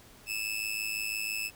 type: tone with amplitude modulation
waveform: sawtooth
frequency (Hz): 2612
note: E7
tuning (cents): -17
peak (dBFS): -25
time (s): 0.26-1.51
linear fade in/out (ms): 50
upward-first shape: sine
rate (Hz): 106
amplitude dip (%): 75
effects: pink hiss -55 dBFS RMS until 1.55 s